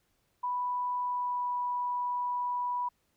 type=tone with pitch glide; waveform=sine; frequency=987.8 to 981.5 Hz; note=B5 to B5; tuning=0 to -11 cents; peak=-29 dBFS; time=0.43-2.89 s; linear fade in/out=10 ms; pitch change=-11 cents; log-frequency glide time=0.97-1.56 s; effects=pink hiss -74 dBFS RMS until 3.16 s